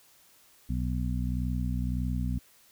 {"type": "harmonic tone", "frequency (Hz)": 61.74, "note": "B1", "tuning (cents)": 0, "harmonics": [1, 2, 3, 4], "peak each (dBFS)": [-30, -33, -35, -36], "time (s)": [0.69, 2.39], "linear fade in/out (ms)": 10, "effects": ["white hiss -60 dBFS RMS until 2.71 s"]}